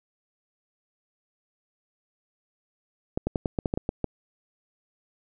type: clicks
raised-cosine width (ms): 2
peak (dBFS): -12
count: 10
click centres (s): 3.175 / 3.27 / 3.358 / 3.458 / 3.588 / 3.658 / 3.739 / 3.775 / 3.891 / 4.043
effects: none